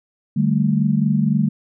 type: chord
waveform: sine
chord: D suspended fourth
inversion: none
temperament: equal with one note detuned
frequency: 150.53 / 196 / 220 Hz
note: D3 / G3 / A3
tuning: +43 / 0 / 0 cents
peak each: -19 dBFS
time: 0.36-1.49 s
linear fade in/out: 10 ms
effects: none